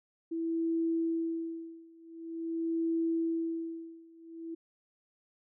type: tone with tremolo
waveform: sine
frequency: 329.6 Hz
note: E4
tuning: in tune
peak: -27 dBFS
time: 0.31-4.55 s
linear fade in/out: 10 ms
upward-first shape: sine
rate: 0.46 Hz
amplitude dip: 95%
effects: none